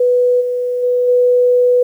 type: tone with level steps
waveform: sine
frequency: 493.9 Hz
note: B4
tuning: in tune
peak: -9 / -15 / -11 / -8 dBFS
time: 0-1.83 s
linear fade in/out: 5 ms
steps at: 0.4 / 0.82 / 1.07 s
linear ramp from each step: 20 ms
effects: 8-bit